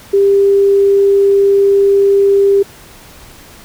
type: tone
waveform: sine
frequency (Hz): 397.2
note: G4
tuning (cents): +23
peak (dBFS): -6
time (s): 0.13-2.63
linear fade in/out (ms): 10
effects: pink hiss -38 dBFS RMS until 3.64 s